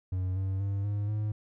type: tone with pitch steps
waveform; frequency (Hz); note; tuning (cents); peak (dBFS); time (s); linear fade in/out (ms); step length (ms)
triangle; 92.5 / 95.76 / 99.14 / 102.64 / 106.25; F#2 / G2 / G2 / G#2 / G#2; 0 / -40 / +20 / -20 / +40; -26; 0.12-1.32; 5; 240
effects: none